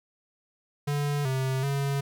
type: tone with pitch steps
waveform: square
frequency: 144.8 / 131.9 / 139.4 Hz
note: D3 / C3 / C#3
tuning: -24 / +14 / +10 cents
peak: -26 dBFS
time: 0.87-2.01 s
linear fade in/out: 10 ms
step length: 380 ms
effects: 11-bit